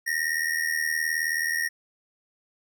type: ring-modulated tone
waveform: square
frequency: 1864.7 Hz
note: A#6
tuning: in tune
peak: -22 dBFS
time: 0.06-1.69 s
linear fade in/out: 20 ms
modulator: 39.5 Hz
effects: none